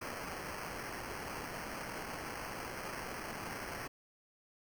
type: noise with sample-and-hold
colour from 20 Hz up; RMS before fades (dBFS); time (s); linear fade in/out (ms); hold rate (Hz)
violet; -43; 0.01-3.88; 10; 3675
effects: none